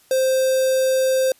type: tone with notch filter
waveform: square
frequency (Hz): 523.3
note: C5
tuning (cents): 0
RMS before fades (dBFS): -18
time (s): 0.11-1.32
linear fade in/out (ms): 2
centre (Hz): 2100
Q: 0.63
effects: white hiss -55 dBFS RMS until 1.39 s + resampled to 32000 Hz